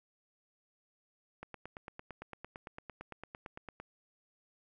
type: click train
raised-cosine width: 0.5 ms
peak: -29 dBFS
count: 22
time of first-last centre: 1.43-3.8 s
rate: 8.86 Hz
effects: none